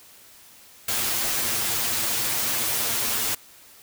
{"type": "noise with comb filter", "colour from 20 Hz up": "white", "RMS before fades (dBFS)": -25, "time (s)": [0.88, 3.35], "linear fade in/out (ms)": 5, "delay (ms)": 8.7, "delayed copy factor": 0.95, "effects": ["white hiss -50 dBFS RMS until 3.82 s"]}